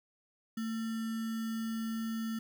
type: tone with sample-and-hold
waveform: sine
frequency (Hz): 224.7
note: A3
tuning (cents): +37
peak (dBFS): -33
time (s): 0.57-2.39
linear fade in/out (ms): 5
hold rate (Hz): 1575
effects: none